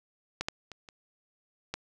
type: clicks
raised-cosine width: 0.2 ms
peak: -14 / -13 / -26 / -30 / -16 dBFS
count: 5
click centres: 0.41 / 0.485 / 0.717 / 0.888 / 1.74 s
effects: none